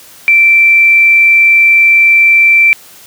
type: tone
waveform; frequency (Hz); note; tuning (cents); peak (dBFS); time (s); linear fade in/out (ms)
sine; 2342; D7; -5; -3; 0.28-2.73; 0
effects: white hiss -37 dBFS RMS until 3.06 s + high-pass 60 Hz 12 dB/octave